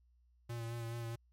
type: tone with vibrato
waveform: square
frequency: 116.54 Hz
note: A#2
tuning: in tune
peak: -40 dBFS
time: 0.49-1.16 s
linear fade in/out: 10 ms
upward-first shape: sine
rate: 4.7 Hz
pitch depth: 26 cents each way
effects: added 60 Hz sine -66 dBFS peak until 1.32 s + MP3 64 kbps